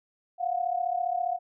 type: tone pair together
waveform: sine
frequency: 698.5 / 733.4 Hz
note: F5 / F#5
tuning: 0 / -15 cents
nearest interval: minor second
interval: 85 cents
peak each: -28 / -29 dBFS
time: 0.38-1.39 s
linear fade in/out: 50 ms
effects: none